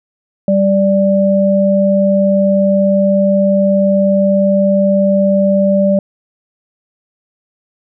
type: tone pair together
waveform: sine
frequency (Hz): 196 / 587.3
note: G3 / D5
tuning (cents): 0 / 0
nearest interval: octave + perfect fifth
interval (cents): 1900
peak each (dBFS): -11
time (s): 0.48-5.99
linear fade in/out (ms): 2
effects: none